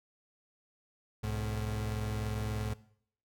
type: tone pair together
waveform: 35% pulse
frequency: 63.74 / 107.2 Hz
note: C2 / A2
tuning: -45 / -45 cents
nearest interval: major sixth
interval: 900 cents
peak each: -37 / -32 dBFS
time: 1.23-2.74 s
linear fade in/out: 10 ms
effects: noise-tail reverb RT60 0.6 s tail -18 dB re dry